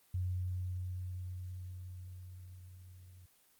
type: tone with level ramp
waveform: sine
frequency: 91 Hz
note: F#2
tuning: 28 cents flat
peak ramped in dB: -32 to -53 dBFS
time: 0.14-3.26 s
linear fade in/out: 5 ms
effects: white hiss -68 dBFS RMS until 3.59 s + Opus 24 kbps